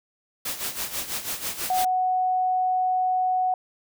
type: noise with tremolo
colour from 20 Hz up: white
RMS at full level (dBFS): -28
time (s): 0.45-1.85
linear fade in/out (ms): 5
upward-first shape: sine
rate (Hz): 6.1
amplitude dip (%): 70
type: tone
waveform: sine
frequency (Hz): 740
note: F#5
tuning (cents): 0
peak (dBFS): -20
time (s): 1.7-3.54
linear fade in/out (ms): 2
effects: none